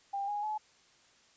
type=tone with pitch steps; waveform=sine; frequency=796 / 825 / 855.1 Hz; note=G5 / G#5 / A5; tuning=+26 / -12 / -50 cents; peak=-32 dBFS; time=0.13-0.58 s; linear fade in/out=10 ms; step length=150 ms; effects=white hiss -64 dBFS RMS until 1.36 s + resampled to 16000 Hz